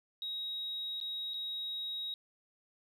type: tone with dropouts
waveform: sine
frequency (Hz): 3800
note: A#7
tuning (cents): +33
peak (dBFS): -35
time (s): 0.22-2.14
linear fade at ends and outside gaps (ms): 1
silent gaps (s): 1.002-1.012 / 1.336-1.341
effects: tanh soft clip ceiling -32 dBFS